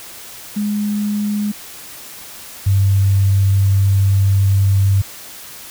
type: tone pair in turn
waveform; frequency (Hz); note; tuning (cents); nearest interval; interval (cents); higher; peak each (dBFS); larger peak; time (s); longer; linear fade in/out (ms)
sine; 207.7 / 98.02; G#3 / G2; 0 / 0; octave + minor second; 1300; first; -16 / -10; second; 0.56-1.52 / 2.66-5.02; second; 10
effects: white hiss -35 dBFS RMS until 5.7 s